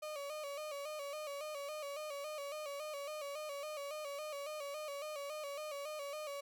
35% pulse tone with vibrato, 587.3 Hz, D5, in tune, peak -40 dBFS, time 0.02-6.41 s, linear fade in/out 10 ms, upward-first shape square, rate 3.6 Hz, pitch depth 69 cents each way, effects none

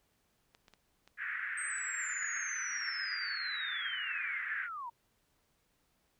clicks, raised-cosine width 0.2 ms, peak -39 dBFS, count 8, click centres 0.549 / 0.682 / 0.737 / 1.076 / 1.783 / 2.229 / 2.368 / 2.564 s
white band-pass noise, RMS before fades -39 dBFS, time 1.17-4.69 s, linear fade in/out 50 ms, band 1500 to 2000 Hz, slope 48 dB/octave
sine linear sweep, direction down, 8372 to 909 Hz, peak -39 dBFS, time 1.57-4.9 s, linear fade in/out 10 ms
effects pink hiss -75 dBFS RMS until 6.19 s

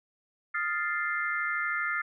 sine chord, F dominant seventh, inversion third, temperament equal, 1244.5 / 1396.9 / 1760 / 2093 Hz, Eb6 / F6 / A6 / C7, 0 / 0 / 0 / 0 cents, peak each -36 / -32 / -33 / -33 dBFS, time 0.54-2.02 s, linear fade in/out 10 ms, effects none

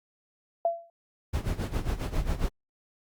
sine tone with exponential decay, 677 Hz, E5, 46 cents sharp, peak -19 dBFS, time 0.65-0.9 s, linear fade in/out 2 ms, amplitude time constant 54 ms
brown noise with tremolo, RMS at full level -26 dBFS, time 1.33-2.49 s, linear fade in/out 10 ms, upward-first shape sine, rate 7.4 Hz, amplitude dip 80%
effects Opus 48 kbps

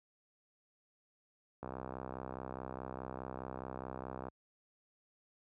click train, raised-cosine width 1 ms, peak -28 dBFS, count 173, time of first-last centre 1.63-4.284 s, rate 64.8 Hz, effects high-pass 60 Hz 12 dB/octave

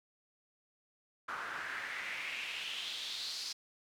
pink noise with band-pass filter sweep, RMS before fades -41 dBFS, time 1.28-3.53 s, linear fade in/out 10 ms, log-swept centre 1300 to 4900 Hz, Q 3.8, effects none

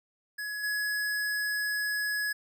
square tone with level steps, 1685 Hz, G#6, 25 cents sharp, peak -34 / -29 dBFS, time 0.38-2.33 s, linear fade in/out 10 ms, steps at 0.63 s, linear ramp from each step 10 ms, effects none

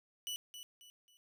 sawtooth tone with echo, 2960 Hz, F#7, in tune, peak -35 dBFS, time 0.27-0.36 s, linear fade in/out 0 ms, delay 270 ms, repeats 3, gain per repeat -9 dB, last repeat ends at 1.17 s, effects none

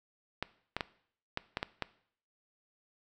clicks, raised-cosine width 0.3 ms, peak -16 dBFS, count 7, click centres 0.426 / 0.766 / 0.808 / 1.374 / 1.571 / 1.629 / 1.823 s, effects noise-tail reverb RT60 0.6 s tail -19 dB re dry

